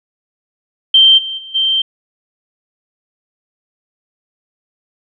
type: tone with level steps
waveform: sine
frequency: 3136 Hz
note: G7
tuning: in tune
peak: -4 / -20 / -29 / -11 dBFS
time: 0.94-1.82 s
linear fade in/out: 5 ms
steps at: 1.17 / 1.37 / 1.54 s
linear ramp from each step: 20 ms
effects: none